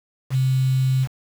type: tone with quantisation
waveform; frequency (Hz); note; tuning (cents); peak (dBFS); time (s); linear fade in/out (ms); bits
sine; 131.1; C3; +4; -16; 0.3-1.08; 50; 6
effects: none